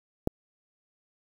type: click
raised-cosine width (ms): 2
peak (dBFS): -11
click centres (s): 0.274
effects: 7-bit